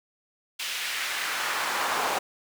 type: noise with high-pass filter sweep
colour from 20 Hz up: brown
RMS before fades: -29 dBFS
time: 0.59-2.19 s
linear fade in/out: 10 ms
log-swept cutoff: 2900 to 760 Hz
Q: 1.3
effects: none